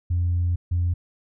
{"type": "tone pair in turn", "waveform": "sine", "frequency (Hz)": [87.31, 87.31], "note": ["F2", "F2"], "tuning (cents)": [0, 0], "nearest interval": "unison", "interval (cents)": 0, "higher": "neither", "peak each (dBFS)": -18, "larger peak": "neither", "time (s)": [[0.1, 0.56], [0.71, 0.94]], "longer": "first", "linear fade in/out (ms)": 10, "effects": ["tanh soft clip ceiling -16 dBFS"]}